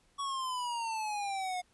square exponential sweep, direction down, 1129 to 717 Hz, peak -34 dBFS, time 0.18-1.62 s, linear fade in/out 20 ms, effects pink hiss -69 dBFS RMS until 1.73 s + resampled to 24000 Hz

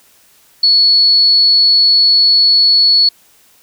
sine tone, 4400 Hz, C#8, 14 cents flat, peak -6 dBFS, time 0.63-3.09 s, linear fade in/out 5 ms, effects white hiss -49 dBFS RMS until 3.62 s

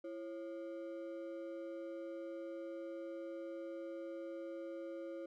triangle ring-modulated tone, 440 Hz, A4, in tune, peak -38 dBFS, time 0.04-5.26 s, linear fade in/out 5 ms, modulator 104 Hz, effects none

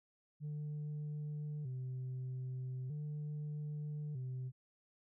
sine tone with vibrato, 138.59 Hz, C#3, in tune, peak -37 dBFS, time 0.4-4.52 s, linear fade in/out 50 ms, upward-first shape square, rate 0.4 Hz, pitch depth 130 cents each way, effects tanh soft clip ceiling -38 dBFS

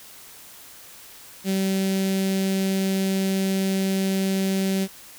sawtooth tone with notch filter, 192.2 Hz, G3, 34 cents flat, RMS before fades -23 dBFS, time 1.44-4.88 s, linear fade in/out 50 ms, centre 1100 Hz, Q 0.52, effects white hiss -45 dBFS RMS until 5.18 s

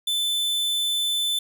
45% pulse tone, 3520 Hz, A7, in tune, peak -22 dBFS, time 0.07-1.39 s, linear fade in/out 5 ms, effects none

